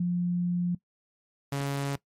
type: tone pair in turn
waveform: sine / sawtooth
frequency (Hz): 176.2 / 139.94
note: F3 / C#3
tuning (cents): +16 / +17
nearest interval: major third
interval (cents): 399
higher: first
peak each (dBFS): -24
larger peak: neither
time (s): 0-0.75 / 1.52-1.96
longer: first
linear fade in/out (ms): 5
effects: noise-tail reverb RT60 0.1 s tail -19 dB re dry + MP3 64 kbps